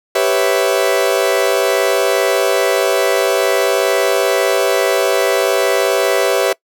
40% pulse chord, C# half-diminished seventh, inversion second, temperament equal, 392 / 493.9 / 554.4 / 659.3 Hz, G4 / B4 / C#5 / E5, 0 / 0 / 0 / 0 cents, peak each -17 dBFS, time 0.15-6.53 s, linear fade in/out 5 ms, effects noise-tail reverb RT60 0.1 s tail -23 dB re dry

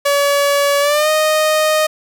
sawtooth tone with pitch glide, 568 to 619.4 Hz, C#5 to D#5, +42 to -8 cents, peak -8 dBFS, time 0.05-1.87 s, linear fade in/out 10 ms, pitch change +150 cents, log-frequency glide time 0.8-1.09 s, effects none

